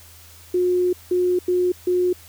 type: tone bursts at uneven times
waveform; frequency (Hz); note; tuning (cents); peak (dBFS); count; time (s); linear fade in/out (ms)
sine; 360; F#4; -47; -16; 4; 0.54-0.93 / 1.11-1.39 / 1.48-1.72 / 1.87-2.13; 5
effects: added 84 Hz sine -48 dBFS peak until 2.28 s + white hiss -47 dBFS RMS until 2.28 s